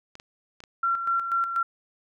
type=clicks; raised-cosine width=0.2 ms; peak=-26 dBFS; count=4; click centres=0.154 / 0.199 / 0.604 / 0.638 s
type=tone with tremolo; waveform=sine; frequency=1365 Hz; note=F6; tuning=40 cents flat; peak=-21 dBFS; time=0.83-1.63 s; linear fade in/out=5 ms; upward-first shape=square; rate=4.1 Hz; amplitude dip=55%
effects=none